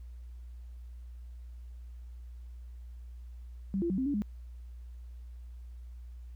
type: tone with pitch steps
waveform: sine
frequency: 194.6 / 341 / 189.3 / 262 / 285.4 / 207.3 Hz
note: G3 / F4 / F#3 / C4 / D4 / G#3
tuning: -12 / -41 / +40 / +2 / -49 / -3 cents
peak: -28 dBFS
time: 3.74-4.22 s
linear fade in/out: 0 ms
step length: 80 ms
effects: added 60 Hz sine -43 dBFS peak until 6.35 s + pink hiss -72 dBFS RMS until 6.35 s